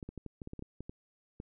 clicks, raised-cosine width 3 ms, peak -29 dBFS, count 12, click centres 0.028 / 0.09 / 0.177 / 0.263 / 0.418 / 0.474 / 0.534 / 0.593 / 0.624 / 0.806 / 0.895 / 1.401 s, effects none

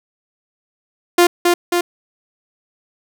sawtooth tone with echo, 350 Hz, F4, 4 cents sharp, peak -4 dBFS, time 1.18-1.27 s, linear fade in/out 5 ms, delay 270 ms, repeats 2, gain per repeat -3 dB, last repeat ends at 1.81 s, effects none

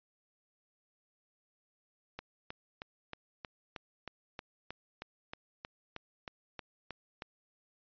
click train, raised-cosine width 0.3 ms, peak -25 dBFS, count 17, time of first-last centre 2.19-7.221 s, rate 3.18 Hz, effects resampled to 11025 Hz

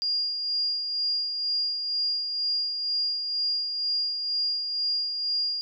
sine tone with tremolo, 4825 Hz, D8, 46 cents sharp, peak -23 dBFS, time 0.02-5.61 s, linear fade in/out 0 ms, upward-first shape sine, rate 2.1 Hz, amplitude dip 45%, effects none

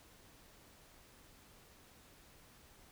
silence, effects pink hiss -62 dBFS RMS until 2.91 s

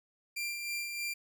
sawtooth tone with tremolo, 2375 Hz, D7, 19 cents sharp, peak -30 dBFS, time 0.36-1.14 s, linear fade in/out 10 ms, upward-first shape sine, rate 3.2 Hz, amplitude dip 40%, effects none

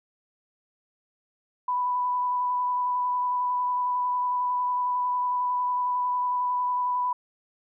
sine tone with vibrato, 991 Hz, B5, 6 cents sharp, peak -23 dBFS, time 1.68-7.13 s, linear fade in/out 5 ms, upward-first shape square, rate 11 Hz, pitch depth 9 cents each way, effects none

